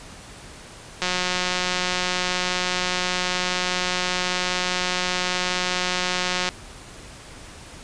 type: click train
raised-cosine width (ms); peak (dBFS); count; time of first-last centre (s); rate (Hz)
0.2; -6; 991; 1.02-6.49; 181
effects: pink hiss -42 dBFS RMS until 7.83 s + resampled to 22050 Hz